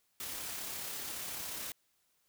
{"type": "noise with amplitude modulation", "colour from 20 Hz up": "white", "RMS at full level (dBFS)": -40, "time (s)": [0.2, 1.72], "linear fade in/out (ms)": 2, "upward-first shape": "sine", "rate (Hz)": 34.3, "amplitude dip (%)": 25, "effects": ["white hiss -75 dBFS RMS until 2.28 s"]}